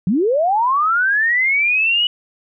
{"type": "linear sweep", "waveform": "sine", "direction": "up", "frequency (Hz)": [160, 2960], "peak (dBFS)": -13, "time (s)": [0.07, 2.07], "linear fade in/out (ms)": 2, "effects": []}